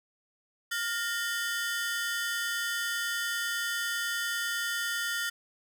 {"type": "ring-modulated tone", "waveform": "sawtooth", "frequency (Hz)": 1626, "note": "G#6", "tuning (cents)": -37, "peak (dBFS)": -23, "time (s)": [0.71, 5.3], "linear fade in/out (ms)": 10, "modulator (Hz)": 215, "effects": []}